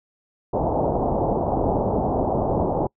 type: low-pass noise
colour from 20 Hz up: white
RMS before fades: -22 dBFS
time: 0.53-2.87 s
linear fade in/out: 5 ms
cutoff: 860 Hz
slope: 48 dB/octave
effects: noise-tail reverb RT60 0.1 s tail -26 dB re dry